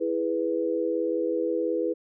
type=chord; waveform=sine; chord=E major; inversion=none; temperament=equal; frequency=329.6 / 415.3 / 493.9 Hz; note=E4 / G#4 / B4; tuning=0 / 0 / 0 cents; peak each=-28 / -30 / -27 dBFS; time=0-1.94 s; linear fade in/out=20 ms; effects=none